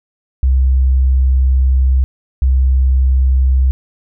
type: tone pair in turn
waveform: sine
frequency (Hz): 65.2 / 65.2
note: C2 / C2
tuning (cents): -5 / -5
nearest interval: unison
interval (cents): 0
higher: neither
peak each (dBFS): -8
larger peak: neither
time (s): 0.43-2.04 / 2.42-3.71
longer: first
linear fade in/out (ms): 0
effects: none